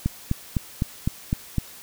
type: click train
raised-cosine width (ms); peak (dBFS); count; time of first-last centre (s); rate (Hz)
5; -9; 7; 0.06-1.583; 3.94
effects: white hiss -44 dBFS RMS until 1.82 s